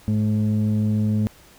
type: tone pair together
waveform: sine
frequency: 106.8 / 213.6 Hz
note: G#2 / G#3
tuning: +49 / +49 cents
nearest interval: octave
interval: 1200 cents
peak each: -18 dBFS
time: 0.08-1.27 s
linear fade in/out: 0 ms
effects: tanh soft clip ceiling -15 dBFS + pink hiss -50 dBFS RMS until 1.58 s